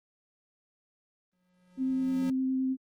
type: tone with exponential growth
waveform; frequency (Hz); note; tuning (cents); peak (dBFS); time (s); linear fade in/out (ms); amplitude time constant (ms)
square; 181.2; F#3; -36; -35; 1.33-2.3; 2; 210
type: tone with vibrato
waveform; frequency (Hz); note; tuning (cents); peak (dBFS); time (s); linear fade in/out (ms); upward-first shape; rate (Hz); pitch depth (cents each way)
sine; 261.6; C4; 0; -26; 1.77-2.77; 50; sine; 9.7; 9
effects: Opus 24 kbps